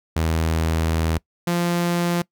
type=tone pair in turn; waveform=sawtooth; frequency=80.9 / 173.31 Hz; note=E2 / F3; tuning=-32 / -13 cents; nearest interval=octave + minor second; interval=1319 cents; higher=second; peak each=-15 dBFS; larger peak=neither; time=0.16-1.18 / 1.47-2.22 s; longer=first; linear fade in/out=5 ms; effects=noise-tail reverb RT60 0.1 s tail -23 dB re dry